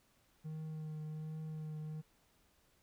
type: tone with vibrato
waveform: triangle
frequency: 155.56 Hz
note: D#3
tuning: in tune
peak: -39 dBFS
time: 0.44-2.02 s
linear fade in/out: 20 ms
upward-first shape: triangle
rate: 1.3 Hz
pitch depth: 21 cents each way
effects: pink hiss -72 dBFS RMS until 2.82 s